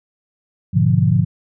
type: chord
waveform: sine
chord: G# diminished seventh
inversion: none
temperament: equal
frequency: 103.83 / 123.47 / 146.83 / 174.61 Hz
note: G#2 / B2 / D3 / F3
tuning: 0 / 0 / 0 / 0 cents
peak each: -17 dBFS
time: 0.73-1.25 s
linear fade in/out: 20 ms
effects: none